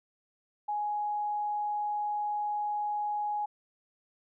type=tone; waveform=sine; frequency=834 Hz; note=G#5; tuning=7 cents sharp; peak=-29 dBFS; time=0.68-3.46 s; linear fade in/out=10 ms; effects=none